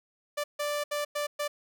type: tone bursts at uneven times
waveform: sawtooth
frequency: 587.3 Hz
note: D5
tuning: in tune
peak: -25 dBFS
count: 5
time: 0.37-0.44 / 0.59-0.84 / 0.91-1.05 / 1.15-1.27 / 1.39-1.48 s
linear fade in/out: 10 ms
effects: none